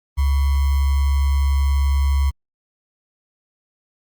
sine tone with sample-and-hold, 69.3 Hz, C#2, in tune, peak -14 dBFS, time 0.17-2.31 s, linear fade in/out 20 ms, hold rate 1050 Hz, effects Opus 32 kbps

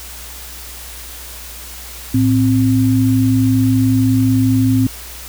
sine tone pair together, 110 / 261.6 Hz, A2 / C4, 0 / 0 cents, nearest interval octave + minor third, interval 1500 cents, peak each -14 / -12 dBFS, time 2.14-4.87 s, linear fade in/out 5 ms, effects added 60 Hz sine -35 dBFS peak until 5.28 s + white hiss -33 dBFS RMS until 5.28 s

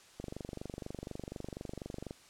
click train, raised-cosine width 2 ms, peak -27 dBFS, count 47, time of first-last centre 0.2-2.109 s, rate 24.1 Hz, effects white hiss -59 dBFS RMS until 2.29 s + low-pass 8000 Hz 12 dB/octave

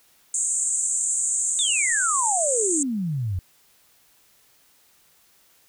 white band-pass noise, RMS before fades -24 dBFS, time 0.34-2.83 s, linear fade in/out 2 ms, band 6900 to 8600 Hz, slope 96 dB/octave
sine exponential sweep, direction down, 3688 to 86.3 Hz, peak -23 dBFS, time 1.59-3.39 s, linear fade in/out 0 ms
effects white hiss -59 dBFS RMS until 5.68 s

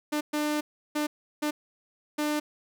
sawtooth tone bursts at uneven times, 299.4 Hz, D4, 33 cents sharp, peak -22 dBFS, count 5, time 0.12-0.21 / 0.33-0.61 / 0.95-1.07 / 1.42-1.51 / 2.18-2.4 s, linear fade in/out 10 ms, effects none

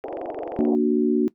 click train, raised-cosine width 0.5 ms, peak -25 dBFS, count 15, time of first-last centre 0.04-0.651 s, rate 22.9 Hz
white band-pass noise, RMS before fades -31 dBFS, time 0.04-0.75 s, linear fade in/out 0 ms, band 300 to 740 Hz, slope 48 dB/octave
sine chord, Bb augmented, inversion none, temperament equal, 233.1 / 293.7 / 370 Hz, Bb3 / D4 / F#4, 0 / 0 / 0 cents, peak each -21 dBFS, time 0.59-1.28 s, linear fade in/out 0 ms
effects noise-tail reverb RT60 0.1 s tail -18 dB re dry

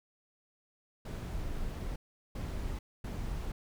brown noise bursts at uneven times, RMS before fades -37 dBFS, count 3, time 1.05-1.96 / 2.35-2.79 / 3.04-3.52 s, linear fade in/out 5 ms, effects none

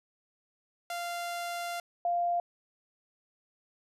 sawtooth / sine tone pair in turn, 694 / 696.7 Hz, F5 / F5, -11 / -4 cents, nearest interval unison, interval 7 cents, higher second, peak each -30 / -26 dBFS, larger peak second, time 0.9-1.8 / 2.05-2.4 s, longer first, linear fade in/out 2 ms, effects resampled to 32000 Hz

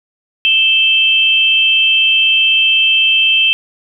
sine tone pair together, 2637 / 3136 Hz, E7 / G7, 0 / 0 cents, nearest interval minor third, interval 300 cents, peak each -11 dBFS, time 0.45-3.53 s, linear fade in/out 0 ms, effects none

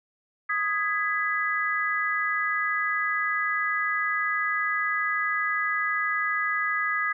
sine chord, G# minor, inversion second, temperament just, 1245.9 / 1661.2 / 1993.5 Hz, D#6 / G#6 / B6, +2 / 0 / +16 cents, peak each -28 dBFS, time 0.49-7.13 s, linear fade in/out 10 ms, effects none

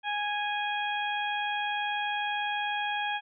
harmonic tone with a mistuned harmonic, 828 Hz, G#5, 5 cents flat, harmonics 1 / 2 / 3 / 4, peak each -31 / -34 / -36 / -37 dBFS, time 0.03-3.21 s, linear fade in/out 50 ms, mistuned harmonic 4, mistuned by -16 cents, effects none

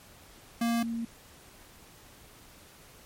square / sine tone pair in turn, 233.1 / 230.8 Hz, A#3 / A#3, 0 / -17 cents, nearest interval unison, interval 17 cents, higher first, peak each -26 / -30 dBFS, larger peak first, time 0.61-0.83 / 0.83-1.05 s, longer neither, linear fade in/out 5 ms, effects pink hiss -54 dBFS RMS until 3.05 s + MP3 64 kbps

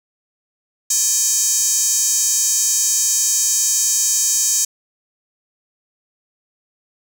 square tone with high-pass filter, 347.9 Hz, F4, 7 cents flat, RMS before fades -17 dBFS, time 0.9-4.65 s, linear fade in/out 5 ms, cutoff 6700 Hz, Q 5.1, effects none

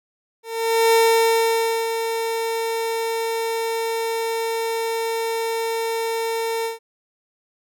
30% pulse tone with ADSR envelope, 454.6 Hz, A#4, 43 cents flat, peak -10 dBFS, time 0.43-6.79 s, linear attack 500 ms, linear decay 940 ms, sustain -9 dB, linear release 140 ms, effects none

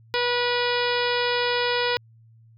harmonic tone with a mistuned harmonic, 486.3 Hz, B4, 27 cents flat, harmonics 1 / 2 / 3 / 4 / 5 / 6 / 7 / 8 / 9 / 10, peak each -25 / -28 / -30 / -31 / -32 / -33 / -33 / -34 / -35 / -35 dBFS, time 0.14-1.97 s, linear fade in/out 0 ms, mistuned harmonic 10, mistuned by +44 cents, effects added 113 Hz sine -50 dBFS peak until 2.57 s

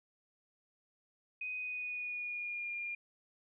sine tone with pitch glide, 2500 to 2408 Hz, D#7 to D7, +8 to +43 cents, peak -37 dBFS, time 1.41-2.95 s, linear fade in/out 5 ms, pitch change -65 cents, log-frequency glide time 1.58-2.72 s, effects none

